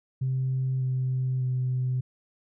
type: tone with pitch steps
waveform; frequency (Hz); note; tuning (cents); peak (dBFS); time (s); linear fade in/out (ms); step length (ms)
sine; 130.81 / 129.16 / 127.53; C3 / C3 / C3; 0 / -22 / -44; -23; 0.21-2.01; 10; 600
effects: tanh soft clip ceiling -20 dBFS